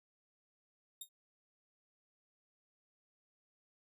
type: tone with exponential decay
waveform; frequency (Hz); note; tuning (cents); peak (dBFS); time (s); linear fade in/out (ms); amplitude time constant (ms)
10% pulse; 3699; A#7; -14; -33; 1.01-1.09; 5; 17
effects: none